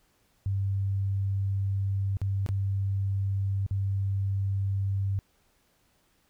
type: tone with dropouts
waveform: sine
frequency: 98 Hz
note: G2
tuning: in tune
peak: -25 dBFS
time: 0.46-5.19 s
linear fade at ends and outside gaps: 0 ms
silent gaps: 2.169-2.216 / 2.463-2.489 / 3.664-3.71 s
effects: pink hiss -68 dBFS RMS until 6.29 s

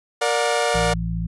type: chord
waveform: sawtooth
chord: Bb augmented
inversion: none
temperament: equal with one note detuned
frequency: 466.2 / 587.3 / 722.3 Hz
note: Bb4 / D5 / F#5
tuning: 0 / 0 / -42 cents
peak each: -19 dBFS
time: 0.21-0.94 s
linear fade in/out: 10 ms
type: harmonic tone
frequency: 56 Hz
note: A1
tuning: 31 cents sharp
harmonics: 1 / 2 / 3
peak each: -26 / -30 / -25 dBFS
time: 0.74-1.27 s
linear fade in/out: 10 ms
effects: resampled to 24000 Hz

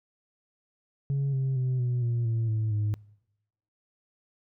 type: tone with pitch steps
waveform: sine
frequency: 138.59 / 133.25 / 128.12 / 123.18 / 118.44 / 113.88 / 109.49 / 105.27 Hz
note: C#3 / C3 / C3 / B2 / A#2 / A#2 / A2 / G#2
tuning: 0 / +32 / -36 / -4 / +28 / -40 / -8 / +24 cents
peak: -22 dBFS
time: 1.1-2.94 s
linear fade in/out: 0 ms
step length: 230 ms
effects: noise-tail reverb RT60 0.9 s tail -26 dB re dry + tanh soft clip ceiling -23 dBFS

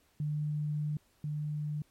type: tone pair in turn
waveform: sine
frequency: 149.8 / 149.8 Hz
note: D3 / D3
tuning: +35 / +35 cents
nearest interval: unison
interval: 0 cents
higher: neither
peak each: -30 / -32 dBFS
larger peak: first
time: 0.2-0.97 / 1.24-1.82 s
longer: first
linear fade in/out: 2 ms
effects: pink hiss -69 dBFS RMS until 1.9 s + MP3 64 kbps

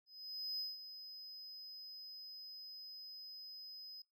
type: tone with ADSR envelope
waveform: triangle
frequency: 5040 Hz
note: D#8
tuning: 21 cents sharp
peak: -37 dBFS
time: 0.06-4.02 s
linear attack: 530 ms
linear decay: 180 ms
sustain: -11 dB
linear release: 4 ms
effects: noise-tail reverb RT60 0.2 s tail -22 dB re dry

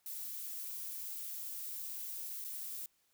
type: noise with dropouts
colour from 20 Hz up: violet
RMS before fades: -43 dBFS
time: 0.06-2.86 s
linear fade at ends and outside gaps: 1 ms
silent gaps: 2.442-2.447 s
effects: white hiss -75 dBFS RMS until 3.13 s

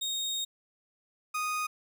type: tone pair in turn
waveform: 30% pulse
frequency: 3719 / 1241.1 Hz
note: A#7 / D#6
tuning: -5 / -5 cents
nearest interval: octave + perfect fifth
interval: 1900 cents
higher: first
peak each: -28 / -27 dBFS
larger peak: second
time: 0.01-0.45 / 1.34-1.67 s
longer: first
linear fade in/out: 10 ms
effects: none

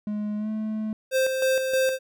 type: tone with pitch glide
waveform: triangle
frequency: 209.7 to 216.5 Hz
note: G#3 to A3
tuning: +17 to -28 cents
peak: -24 dBFS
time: 0.07-0.93 s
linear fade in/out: 2 ms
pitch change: +55 cents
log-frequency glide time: 0.37-0.49 s
type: tone with tremolo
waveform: square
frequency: 524 Hz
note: C5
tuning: 2 cents sharp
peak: -20 dBFS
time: 1.11-1.99 s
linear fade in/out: 50 ms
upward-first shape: square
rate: 3.2 Hz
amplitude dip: 45%
effects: none

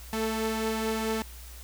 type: tone pair together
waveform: sawtooth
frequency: 222.3 / 440 Hz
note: A3 / A4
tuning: +18 / 0 cents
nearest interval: octave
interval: 1182 cents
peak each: -26 / -27 dBFS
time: 0.13-1.22 s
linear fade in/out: 0 ms
effects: added 60 Hz sine -43 dBFS peak until 1.63 s + white hiss -49 dBFS RMS until 1.63 s

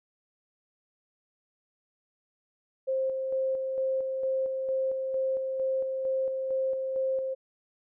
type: tone with tremolo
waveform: sine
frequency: 528 Hz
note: C5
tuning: 16 cents sharp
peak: -25 dBFS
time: 2.87-7.35 s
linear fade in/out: 20 ms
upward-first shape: square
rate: 2.2 Hz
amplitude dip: 35%
effects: none

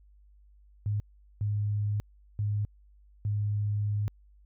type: tone bursts at uneven times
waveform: sine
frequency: 103.83 Hz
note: G#2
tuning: in tune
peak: -26 dBFS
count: 4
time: 0.86-1 / 1.41-2 / 2.39-2.65 / 3.25-4.08 s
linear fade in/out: 0 ms
effects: added 50 Hz sine -55 dBFS peak until 4.45 s

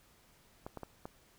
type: clicks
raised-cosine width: 1 ms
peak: -28 dBFS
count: 4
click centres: 0.665 / 0.773 / 0.833 / 1.055 s
effects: pink hiss -65 dBFS RMS until 1.38 s

